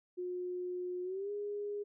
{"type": "tone with pitch glide", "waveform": "sine", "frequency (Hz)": [360, 411.1], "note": ["F#4", "G#4"], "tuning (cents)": [-47, -18], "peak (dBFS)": -36, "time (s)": [0.17, 1.84], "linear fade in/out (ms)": 20, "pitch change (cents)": 229, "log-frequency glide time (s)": [1.03, 1.31], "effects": []}